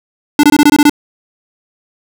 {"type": "tone bursts", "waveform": "square", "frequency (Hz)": 293.7, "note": "D4", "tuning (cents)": 0, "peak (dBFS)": -4, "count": 8, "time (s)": [0.39, 0.896], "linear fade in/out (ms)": 2, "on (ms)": 44, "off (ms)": 22, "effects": []}